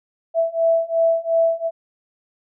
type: beating tone pair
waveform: sine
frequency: 659.3 / 662.1 Hz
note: E5 / E5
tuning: 0 / +7 cents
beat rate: 2.8 Hz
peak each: -19 / -18 dBFS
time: 0.34-1.71 s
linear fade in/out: 50 ms
effects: none